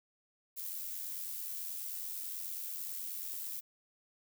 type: noise with amplitude modulation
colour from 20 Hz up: violet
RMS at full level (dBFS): -39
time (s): 0.56-3.61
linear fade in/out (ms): 20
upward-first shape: sine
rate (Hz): 89.2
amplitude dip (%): 45
effects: none